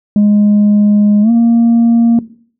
sine tone with pitch glide, 207.3 to 232.7 Hz, G#3 to A#3, -3 to -3 cents, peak -3 dBFS, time 0.16-2.19 s, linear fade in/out 2 ms, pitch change +200 cents, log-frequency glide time 1.22-1.3 s, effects noise-tail reverb RT60 0.5 s tail -18 dB re dry + tanh soft clip ceiling -4 dBFS

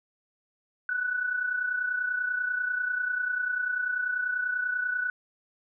sine tone pair together, 1480 / 1510.2 Hz, F#6 / F#6, 0 / +35 cents, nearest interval unison, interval 35 cents, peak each -27 / -34 dBFS, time 0.89-5.1 s, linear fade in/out 2 ms, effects none

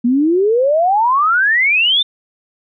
sine exponential sweep, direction up, 231.8 to 3651 Hz, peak -10 dBFS, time 0.04-2.03 s, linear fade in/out 10 ms, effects none

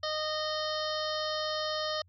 harmonic tone with a mistuned harmonic, 616 Hz, D#5, 17 cents flat, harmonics 1 / 2 / 3 / 5 / 6 / 7 / 8 / 9, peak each -34 / -37 / -41 / -40 / -42 / -40 / -42 / -44 dBFS, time 0.03-2.02 s, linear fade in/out 5 ms, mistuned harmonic 8, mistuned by +26 cents, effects added 89 Hz sine -59 dBFS peak until 2.08 s

